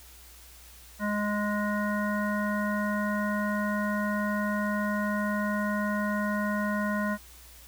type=harmonic tone; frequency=207.7 Hz; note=G#3; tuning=in tune; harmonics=1 / 3 / 5 / 7 / 9; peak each=-28 / -34 / -35 / -35 / -37 dBFS; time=0.99-7.18 s; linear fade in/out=50 ms; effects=added 60 Hz sine -52 dBFS peak until 7.67 s + white hiss -52 dBFS RMS until 7.67 s